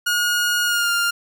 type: tone with pitch glide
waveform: sawtooth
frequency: 1438 to 1401.1 Hz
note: F#6 to F6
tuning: -50 to +5 cents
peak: -14 dBFS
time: 0.06-1.11 s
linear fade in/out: 10 ms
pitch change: -45 cents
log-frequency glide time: 0.65-0.91 s
effects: none